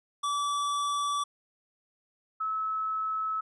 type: tone pair in turn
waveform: square / sine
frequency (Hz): 1154 / 1297.1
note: D6 / E6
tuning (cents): -31 / -28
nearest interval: major second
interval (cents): 203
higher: second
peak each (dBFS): -28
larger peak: neither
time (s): 0.23-1.24 / 2.4-3.41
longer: neither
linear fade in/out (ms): 10
effects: resampled to 24000 Hz